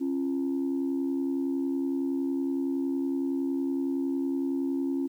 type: tone pair together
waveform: sine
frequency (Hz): 272.4 / 343.2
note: C#4 / F4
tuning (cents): -30 / -30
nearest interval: major third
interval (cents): 400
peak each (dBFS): -26 / -31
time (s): 0-5.08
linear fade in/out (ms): 20
effects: tanh soft clip ceiling -21 dBFS + 10-bit